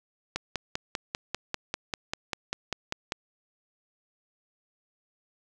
click train, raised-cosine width 0.2 ms, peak -12 dBFS, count 15, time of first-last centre 0.36-3.121 s, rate 5.07 Hz, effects none

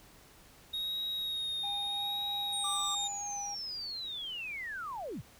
triangle tone with vibrato, 3748 Hz, A#7, 9 cents sharp, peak -32 dBFS, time 0.73-3.08 s, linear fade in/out 10 ms, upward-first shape sine, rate 0.8 Hz, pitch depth 27 cents each way
triangle tone with tremolo, 812 Hz, G#5, 39 cents flat, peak -37 dBFS, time 1.63-3.55 s, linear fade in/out 10 ms, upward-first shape sine, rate 3 Hz, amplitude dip 25%
sine linear sweep, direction down, 8870 to 65.41 Hz, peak -37 dBFS, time 2.52-5.22 s, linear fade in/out 20 ms
square tone, 1178 Hz, D6, 5 cents sharp, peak -37 dBFS, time 2.64-2.95 s, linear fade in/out 5 ms
effects pink hiss -58 dBFS RMS until 5.39 s

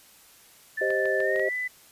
sine tone with pitch glide, 1760 to 1998.5 Hz, A6 to B6, 0 to +20 cents, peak -27 dBFS, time 0.77-1.68 s, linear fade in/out 10 ms, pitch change +220 cents, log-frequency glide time 1.19-1.54 s
sine chord, C minor, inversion second, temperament equal, 392 / 523.3 / 622.3 Hz, G4 / C5 / Eb5, 0 / 0 / 0 cents, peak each -28 dBFS, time 0.81-1.49 s, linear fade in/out 5 ms
clicks, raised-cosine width 0.3 ms, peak -24 dBFS, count 5, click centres 0.905 / 1.056 / 1.204 / 1.36 / 1.396 s
effects white hiss -54 dBFS RMS until 1.91 s + resampled to 32000 Hz

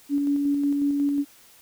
sine tone with tremolo, 284.7 Hz, C#4, 46 cents sharp, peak -19 dBFS, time 0.09-1.25 s, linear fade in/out 50 ms, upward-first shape square, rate 5.5 Hz, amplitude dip 25%, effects white hiss -53 dBFS RMS until 1.61 s

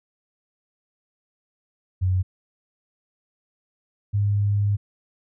sine tone pair in turn, 92.5 / 102.06 Hz, F#2 / G#2, 0 / -30 cents, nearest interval major second, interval 170 cents, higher second, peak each -18 dBFS, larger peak neither, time 2.01-2.23 / 4.13-4.77 s, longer second, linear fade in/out 20 ms, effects none

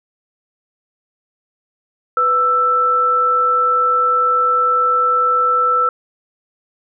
sine tone pair together, 496.5 / 1325.5 Hz, B4 / E6, +9 / +9 cents, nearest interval octave + perfect fourth, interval 1700 cents, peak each -22 / -12 dBFS, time 2.17-5.89 s, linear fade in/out 2 ms, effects none

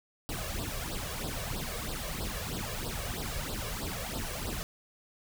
pink noise with flanger, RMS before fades -36 dBFS, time 0.29-4.63 s, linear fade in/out 0 ms, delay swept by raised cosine 0.22 to 1.82 ms, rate 3.1 Hz, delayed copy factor +0.8, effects none

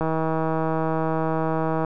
click train, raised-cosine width 1 ms, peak -11 dBFS, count 295, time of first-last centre 0.01-1.847 s, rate 160 Hz, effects none

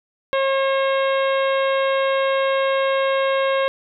harmonic tone, 540 Hz, C#5, 45 cents flat, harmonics 1 / 2 / 3 / 4 / 5 / 6 / 7, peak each -18 / -24 / -28 / -30 / -32 / -34 / -35 dBFS, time 0.33-3.68 s, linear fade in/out 0 ms, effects none

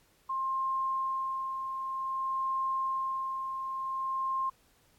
sine tone with tremolo, 1060 Hz, C6, 22 cents sharp, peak -28 dBFS, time 0.29-4.5 s, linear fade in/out 10 ms, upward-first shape sine, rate 0.53 Hz, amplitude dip 45%, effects pink hiss -66 dBFS RMS until 4.98 s + AAC 64 kbps

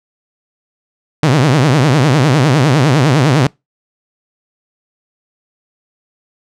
sawtooth tone with vibrato, 140 Hz, C#3, 18 cents sharp, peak -4 dBFS, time 1.23-3.47 s, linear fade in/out 2 ms, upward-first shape triangle, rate 9.9 Hz, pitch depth 290 cents each way, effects noise-tail reverb RT60 0.2 s tail -25 dB re dry + low-pass 7000 Hz 12 dB/octave

